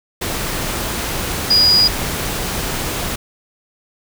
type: tone in noise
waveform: sine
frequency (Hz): 4900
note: D#8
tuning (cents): -27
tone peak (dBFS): -9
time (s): 1.5-1.88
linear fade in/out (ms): 10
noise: pink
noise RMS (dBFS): -22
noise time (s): 0.21-3.16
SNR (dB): +10
effects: none